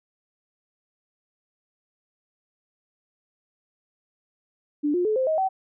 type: tone with pitch steps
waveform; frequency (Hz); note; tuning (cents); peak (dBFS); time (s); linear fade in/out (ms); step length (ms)
sine; 294.1 / 355.9 / 430.6 / 521 / 630.4 / 762.8; D4 / F4 / A4 / C5 / D#5 / G5; +3 / +33 / -37 / -7 / +23 / -47; -20; 4.83-5.49; 20; 110
effects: none